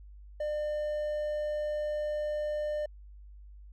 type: tone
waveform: triangle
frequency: 600 Hz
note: D5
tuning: 37 cents sharp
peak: -28 dBFS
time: 0.4-2.86 s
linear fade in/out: 5 ms
effects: added 50 Hz sine -47 dBFS peak until 3.72 s